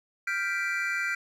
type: chord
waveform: triangle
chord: G dominant seventh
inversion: third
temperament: equal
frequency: 1396.9 / 1568 / 1975.5 / 2349 Hz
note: F6 / G6 / B6 / D7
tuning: 0 / 0 / 0 / 0 cents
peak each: -31 dBFS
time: 0.27-1.15 s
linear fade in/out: 5 ms
effects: none